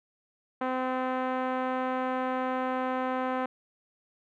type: tone with low-pass filter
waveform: 5% pulse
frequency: 257.2 Hz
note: C4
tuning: 30 cents flat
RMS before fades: -30 dBFS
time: 0.61-3.46 s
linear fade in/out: 5 ms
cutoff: 970 Hz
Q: 0.83
effects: none